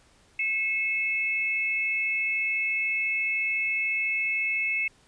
sine tone pair together, 2177 / 2611 Hz, C#7 / E7, -32 / -17 cents, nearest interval minor third, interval 315 cents, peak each -27 dBFS, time 0.39-4.88 s, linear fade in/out 5 ms, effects pink hiss -60 dBFS RMS until 5.07 s + resampled to 22050 Hz

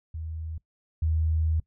sine tone pair in turn, 80 / 79.61 Hz, D#2 / D#2, +49 / +40 cents, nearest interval unison, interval 9 cents, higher first, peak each -32 / -22 dBFS, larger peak second, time 0.14-0.58 / 1.02-1.6 s, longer second, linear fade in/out 5 ms, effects noise-tail reverb RT60 0.1 s tail -20 dB re dry

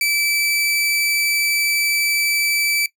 sawtooth tone, 2316 Hz, D7, 25 cents flat, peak -13 dBFS, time 0.01-2.86 s, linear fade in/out 2 ms, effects noise-tail reverb RT60 0.1 s tail -18 dB re dry

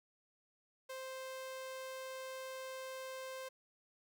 sawtooth tone, 523.3 Hz, C5, in tune, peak -40 dBFS, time 0.89-3.49 s, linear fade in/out 10 ms, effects none

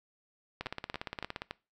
two click trains, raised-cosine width 0.3 ms, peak -20 / -20 dBFS, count 4 / 15, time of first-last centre 0.66-1.51 / 0.61-1.419 s, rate 3.53 / 17.3 Hz, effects noise-tail reverb RT60 0.3 s tail -22 dB re dry

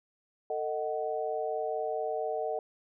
sine chord, D# diminished, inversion second, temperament just, 448 / 622.3 / 746.7 Hz, A4 / D#5 / F#5, +31 / 0 / +16 cents, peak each -34 / -34 / -35 dBFS, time 0.5-2.59 s, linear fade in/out 2 ms, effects none

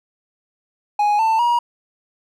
triangle tone with pitch steps, 830.6 / 890.2 / 954.1 Hz, G#5 / A5 / A#5, 0 / +20 / +40 cents, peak -12 dBFS, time 0.99-1.59 s, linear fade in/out 5 ms, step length 200 ms, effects none

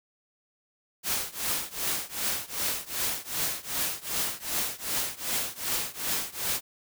white noise with tremolo, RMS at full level -27 dBFS, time 1.03-6.61 s, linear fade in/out 50 ms, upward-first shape triangle, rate 2.6 Hz, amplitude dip 95%, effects none

